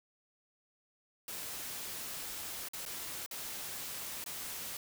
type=noise with dropouts; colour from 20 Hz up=white; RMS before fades=-42 dBFS; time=1.28-4.77 s; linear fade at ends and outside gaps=2 ms; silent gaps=2.686-2.734 / 2.853-2.861 / 3.262-3.311 / 4.241-4.261 s; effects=none